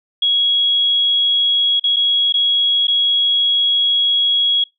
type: tone with dropouts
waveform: sine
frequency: 3322 Hz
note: G#7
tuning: in tune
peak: -12 dBFS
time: 0.22-4.64 s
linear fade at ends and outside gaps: 5 ms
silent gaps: 1.797-1.839 / 1.962-1.966 / 2.325-2.34 / 2.871-2.88 s
effects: noise-tail reverb RT60 0.2 s tail -25 dB re dry

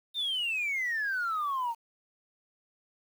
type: exponential sweep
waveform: sine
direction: down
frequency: 3685 to 901 Hz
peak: -27 dBFS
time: 0.14-1.75 s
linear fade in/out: 50 ms
effects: tanh soft clip ceiling -25 dBFS + 9-bit

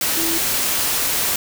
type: tone in noise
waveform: sine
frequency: 329.6 Hz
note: E4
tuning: in tune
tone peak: -24 dBFS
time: 0.17-0.38 s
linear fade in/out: 2 ms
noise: white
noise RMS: -20 dBFS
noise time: 0.01-1.36 s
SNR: -7 dB
effects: none

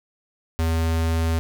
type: tone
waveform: square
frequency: 81.8 Hz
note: E2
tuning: 13 cents flat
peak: -20 dBFS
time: 0.59-1.39 s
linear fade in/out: 0 ms
effects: none

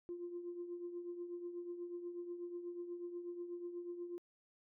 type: tone with tremolo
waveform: sine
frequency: 349.2 Hz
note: F4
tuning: in tune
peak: -39 dBFS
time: 0.09-4.18 s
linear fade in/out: 0 ms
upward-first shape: triangle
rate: 8.2 Hz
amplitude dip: 65%
effects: tanh soft clip ceiling -36 dBFS

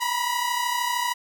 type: tone pair together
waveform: sawtooth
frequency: 954.7 / 987.8 Hz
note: A#5 / B5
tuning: +41 / 0 cents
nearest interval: minor second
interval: 59 cents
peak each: -23 / -22 dBFS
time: 0-1.14 s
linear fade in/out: 20 ms
effects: none

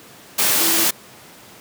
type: tone in noise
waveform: sine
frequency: 330 Hz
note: E4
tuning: 2 cents sharp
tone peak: -25 dBFS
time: 0.6-0.85 s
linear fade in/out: 10 ms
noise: white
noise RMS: -17 dBFS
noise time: 0.38-0.91 s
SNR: -11 dB
effects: pink hiss -43 dBFS RMS until 1.6 s + high-pass 150 Hz 12 dB/octave

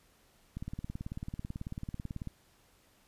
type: click train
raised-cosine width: 5 ms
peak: -26 dBFS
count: 32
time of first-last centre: 0.57-2.273 s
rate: 18.2 Hz
effects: pink hiss -66 dBFS RMS until 3.07 s + resampled to 32000 Hz

